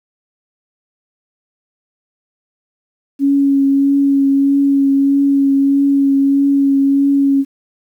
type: tone with vibrato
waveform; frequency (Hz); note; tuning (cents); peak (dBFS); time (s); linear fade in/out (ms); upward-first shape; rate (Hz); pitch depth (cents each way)
sine; 277.2; C#4; 0; -9; 3.19-7.45; 50; triangle; 1.6; 18
effects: 8-bit